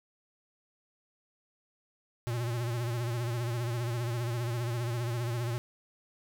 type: tone with vibrato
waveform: square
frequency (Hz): 119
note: A#2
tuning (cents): +36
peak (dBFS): -31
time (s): 2.27-5.58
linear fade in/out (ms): 0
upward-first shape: sine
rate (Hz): 15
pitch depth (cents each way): 71
effects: none

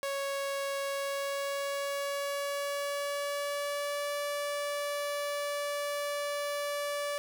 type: tone with pitch glide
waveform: sawtooth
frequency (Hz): 554.4 to 578.6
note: C#5 to D5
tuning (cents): 0 to -26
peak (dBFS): -28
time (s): 0.03-7.18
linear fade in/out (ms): 0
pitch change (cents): +74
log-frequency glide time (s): 0.83-4.13
effects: 9-bit

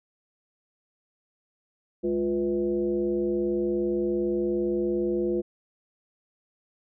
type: tone with frequency modulation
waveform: sine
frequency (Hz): 351.3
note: F4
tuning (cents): +10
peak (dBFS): -23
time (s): 2.03-5.42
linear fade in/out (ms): 20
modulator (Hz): 144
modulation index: 0.88
effects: none

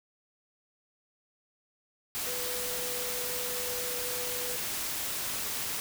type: tone in noise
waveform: sine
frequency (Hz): 493.9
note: B4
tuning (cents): 0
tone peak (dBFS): -39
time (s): 2.27-4.56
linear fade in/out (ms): 0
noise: white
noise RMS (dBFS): -34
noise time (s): 2.15-5.8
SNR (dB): -8
effects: none

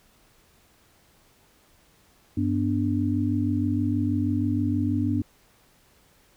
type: tone cluster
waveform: sine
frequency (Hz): 97.9 / 245.7 / 292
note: G2 / B3 / D4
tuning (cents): -2 / -9 / -10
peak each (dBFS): -26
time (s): 2.37-5.22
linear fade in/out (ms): 5
effects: pink hiss -60 dBFS RMS until 6.36 s

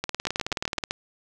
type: two click trains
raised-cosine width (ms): 0.2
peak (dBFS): -10 / -9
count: 16 / 6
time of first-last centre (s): 0.04-0.838 / 0.27-0.909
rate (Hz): 18.8 / 7.82
effects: none

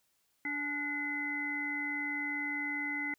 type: harmonic tone with a mistuned harmonic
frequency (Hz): 290.8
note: D4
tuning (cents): -17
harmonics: 1 / 3 / 5 / 7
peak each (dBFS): -40 / -46 / -45 / -34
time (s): 0.45-3.14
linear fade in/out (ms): 2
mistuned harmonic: 3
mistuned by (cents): -43
effects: white hiss -75 dBFS RMS until 3.18 s

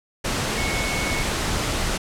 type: tone in noise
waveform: sine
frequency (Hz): 2203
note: C#7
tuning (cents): -11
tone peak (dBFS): -28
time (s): 0.57-1.23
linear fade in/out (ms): 10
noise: pink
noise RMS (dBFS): -24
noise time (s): 0.24-1.98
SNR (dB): -7
effects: low-pass 9000 Hz 12 dB/octave

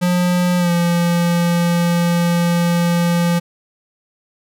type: tone with pitch glide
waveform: square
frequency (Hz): 178.2 to 172.23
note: F3 to F3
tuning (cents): +35 to -24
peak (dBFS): -14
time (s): 0.01-3.4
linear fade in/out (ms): 20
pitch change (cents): -59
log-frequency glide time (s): 0.58-0.71
effects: none

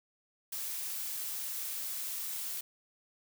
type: noise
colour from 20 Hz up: blue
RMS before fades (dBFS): -38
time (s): 0.52-2.61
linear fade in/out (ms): 5
effects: none

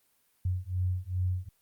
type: beating tone pair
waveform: sine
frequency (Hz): 90.2 / 92.7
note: F#2 / F#2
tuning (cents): -44 / +4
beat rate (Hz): 2.5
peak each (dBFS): -31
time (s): 0.45-1.49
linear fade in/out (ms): 5
effects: white hiss -70 dBFS RMS until 1.61 s + Opus 32 kbps

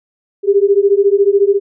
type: beating tone pair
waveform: sine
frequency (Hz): 393.2 / 407.2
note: G4 / G#4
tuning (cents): +5 / -34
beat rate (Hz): 14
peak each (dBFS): -11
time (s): 0.43-1.6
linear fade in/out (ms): 50
effects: none

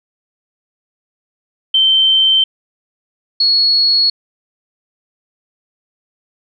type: tone pair in turn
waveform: sine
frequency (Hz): 3109 / 4349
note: G7 / C#8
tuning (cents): -15 / -34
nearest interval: tritone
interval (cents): 581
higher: second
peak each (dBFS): -8 / -9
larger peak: first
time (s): 1.74-2.44 / 3.4-4.1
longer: neither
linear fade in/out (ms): 5
effects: none

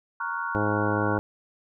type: chord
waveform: sine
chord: Gb major seventh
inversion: first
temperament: equal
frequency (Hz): 932.3 / 1108.7 / 1396.9 / 1480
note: Bb5 / Db6 / F6 / Gb6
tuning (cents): 0 / 0 / 0 / 0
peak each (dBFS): -33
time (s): 0.2-1.18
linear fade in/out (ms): 5
type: harmonic tone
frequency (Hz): 104.7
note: G#2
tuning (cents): +15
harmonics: 1 / 2 / 3 / 4 / 5 / 6 / 7 / 8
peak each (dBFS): -29 / -32 / -29 / -32 / -31 / -36 / -38 / -34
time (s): 0.55-1.19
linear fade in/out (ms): 0
effects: none

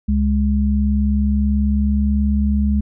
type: tone pair together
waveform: sine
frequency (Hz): 69.3 / 207.7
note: C#2 / G#3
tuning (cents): 0 / 0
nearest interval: octave + perfect fifth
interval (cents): 1900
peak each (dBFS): -16 / -17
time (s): 0.08-2.81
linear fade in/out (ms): 10
effects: none

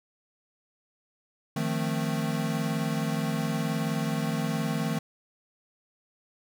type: chord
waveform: square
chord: F dominant seventh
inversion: third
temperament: equal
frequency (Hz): 155.56 / 174.61 / 220 / 261.6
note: Eb3 / F3 / A3 / C4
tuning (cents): 0 / 0 / 0 / 0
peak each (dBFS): -31 / -35 / -32 / -36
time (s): 1.56-4.99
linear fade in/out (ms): 5
effects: none

